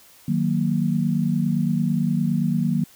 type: chord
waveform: sine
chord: D# minor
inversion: none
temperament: equal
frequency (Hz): 155.56 / 185 / 233.1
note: D#3 / F#3 / A#3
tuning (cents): 0 / 0 / 0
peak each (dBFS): -23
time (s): 0.28-2.84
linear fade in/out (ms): 5
effects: white hiss -51 dBFS RMS until 2.95 s